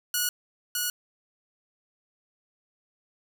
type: tone with echo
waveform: 5% pulse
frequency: 1457 Hz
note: F#6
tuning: 27 cents flat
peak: -13 dBFS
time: 0.14-0.29 s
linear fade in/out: 2 ms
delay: 610 ms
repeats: 1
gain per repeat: -2 dB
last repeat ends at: 0.9 s
effects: none